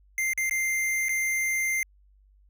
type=tone with dropouts; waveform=square; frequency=2093 Hz; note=C7; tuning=in tune; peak=-25 dBFS; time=0.18-1.83 s; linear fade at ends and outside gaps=1 ms; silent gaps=0.334-0.376 / 0.496-0.51 / 1.085-1.092 s; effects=added 49 Hz sine -56 dBFS peak until 2.49 s